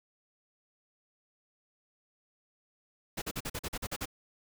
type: noise bursts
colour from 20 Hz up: pink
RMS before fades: -36 dBFS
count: 10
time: 3.17-4.057 s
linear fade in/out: 10 ms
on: 50 ms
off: 43 ms
effects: none